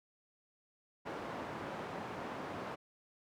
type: band-pass noise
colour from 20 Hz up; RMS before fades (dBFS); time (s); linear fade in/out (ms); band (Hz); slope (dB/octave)
white; -43; 1.05-2.76; 20; 110 to 1000; 12
effects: none